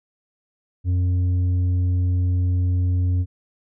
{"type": "tone with tanh clipping", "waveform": "sine", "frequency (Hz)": 90, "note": "F#2", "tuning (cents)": -47, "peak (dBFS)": -18, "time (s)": [0.84, 3.26], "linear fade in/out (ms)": 50, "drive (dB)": 5, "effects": []}